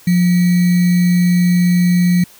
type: tone with sample-and-hold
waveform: sine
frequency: 177.4 Hz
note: F3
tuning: 27 cents sharp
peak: -9 dBFS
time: 0.07-2.24 s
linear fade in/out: 5 ms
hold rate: 2100 Hz
effects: white hiss -44 dBFS RMS until 2.39 s